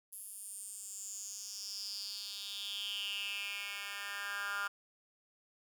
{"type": "tone with high-pass filter sweep", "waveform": "10% pulse", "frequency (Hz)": 201.4, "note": "G3", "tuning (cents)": 47, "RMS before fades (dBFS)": -42, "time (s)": [0.12, 4.68], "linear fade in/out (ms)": 10, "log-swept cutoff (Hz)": [11000, 1400], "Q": 5.9, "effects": []}